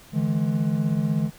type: tone cluster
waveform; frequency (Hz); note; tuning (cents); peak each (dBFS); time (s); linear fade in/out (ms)
triangle; 148.8 / 164.9 / 211.9; D3 / E3 / G#3; +23 / +1 / +35; -23; 0.12-1.31; 50
effects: pink hiss -49 dBFS RMS until 1.38 s